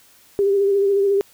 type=tone with vibrato; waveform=sine; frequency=397.7 Hz; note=G4; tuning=25 cents sharp; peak=-14 dBFS; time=0.39-1.21 s; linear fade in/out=0 ms; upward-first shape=sine; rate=14 Hz; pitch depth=32 cents each way; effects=white hiss -52 dBFS RMS until 1.33 s